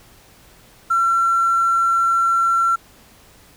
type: tone with hard clipping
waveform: triangle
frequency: 1357 Hz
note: E6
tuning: 50 cents sharp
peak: -14 dBFS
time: 0.9-2.76 s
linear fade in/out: 10 ms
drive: 3 dB
effects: pink hiss -49 dBFS RMS until 3.56 s

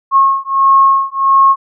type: beating tone pair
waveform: sine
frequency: 1086 / 1087.5 Hz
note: C#6 / C#6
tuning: -36 / -33 cents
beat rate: 1.5 Hz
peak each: -10 dBFS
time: 0.11-1.56 s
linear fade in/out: 50 ms
effects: none

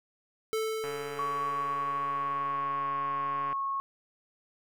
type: tone with exponential decay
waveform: square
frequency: 440 Hz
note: A4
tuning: in tune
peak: -28 dBFS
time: 0.53-2.88 s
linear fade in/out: 0 ms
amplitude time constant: 510 ms
type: click train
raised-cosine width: 0.5 ms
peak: -26 dBFS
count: 380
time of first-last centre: 0.84-3.528 s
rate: 141 Hz
type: tone with pitch glide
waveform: sine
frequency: 1125 to 1094.9 Hz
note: C#6 to C#6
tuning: +25 to -22 cents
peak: -29 dBFS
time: 1.19-3.8 s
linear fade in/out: 0 ms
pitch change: -47 cents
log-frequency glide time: 1.31-3.12 s
effects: none

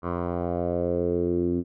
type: tone with low-pass filter sweep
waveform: 10% pulse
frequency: 87.3 Hz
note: F2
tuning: in tune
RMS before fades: -26 dBFS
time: 0.02-1.64 s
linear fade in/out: 50 ms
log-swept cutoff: 1100 to 290 Hz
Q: 3.9
effects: none

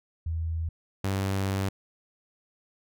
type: tone pair in turn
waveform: sine / sawtooth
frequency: 81.6 / 97.04 Hz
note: E2 / G2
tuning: -17 / -17 cents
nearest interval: minor third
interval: 300 cents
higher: second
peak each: -27 / -22 dBFS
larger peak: second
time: 0.26-0.69 / 1.04-1.69 s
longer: second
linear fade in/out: 5 ms
effects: none

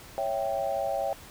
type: chord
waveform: sine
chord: C# diminished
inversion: none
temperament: equal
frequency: 554.4 / 659.3 / 784 Hz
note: C#5 / E5 / G5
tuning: 0 / 0 / 0 cents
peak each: -31 dBFS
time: 0.18-1.13 s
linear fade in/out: 0 ms
effects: pink hiss -48 dBFS RMS until 1.3 s

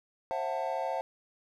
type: chord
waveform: triangle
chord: F# half-diminished seventh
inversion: second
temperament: just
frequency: 532.8 / 666 / 740 / 888 Hz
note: C5 / E5 / F#5 / A5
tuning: +31 / +18 / 0 / +16 cents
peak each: -34 dBFS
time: 0.31-1.01 s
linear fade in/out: 0 ms
effects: none

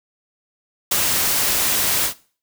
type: noise with ADSR envelope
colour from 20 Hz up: white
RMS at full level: -17 dBFS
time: 0.91-2.14 s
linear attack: 8 ms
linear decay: 17 ms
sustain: -2 dB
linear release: 95 ms
effects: noise-tail reverb RT60 0.4 s tail -19 dB re dry

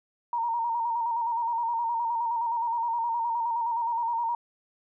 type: tone with vibrato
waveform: sine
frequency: 932.3 Hz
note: A#5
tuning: in tune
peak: -25 dBFS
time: 0.33-4.35 s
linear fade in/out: 2 ms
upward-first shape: square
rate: 9.6 Hz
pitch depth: 38 cents each way
effects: none

